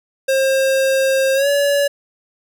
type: tone with pitch glide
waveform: square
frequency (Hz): 534 to 569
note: C5 to C#5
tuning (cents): +35 to +45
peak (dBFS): -14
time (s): 0.28-1.88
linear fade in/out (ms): 10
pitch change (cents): +110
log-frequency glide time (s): 1.34-1.48
effects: none